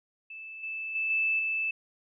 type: tone with level steps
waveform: sine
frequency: 2631 Hz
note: E7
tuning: 4 cents flat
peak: -40 / -33 / -27 / -24 / -27 dBFS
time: 0.3-1.71 s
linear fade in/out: 5 ms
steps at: 0.63 / 0.95 / 1.1 / 1.39 s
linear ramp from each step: 5 ms
effects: none